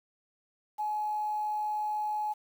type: tone with quantisation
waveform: sine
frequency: 847 Hz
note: G#5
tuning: 34 cents sharp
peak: -29 dBFS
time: 0.78-2.34 s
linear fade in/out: 20 ms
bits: 9
effects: none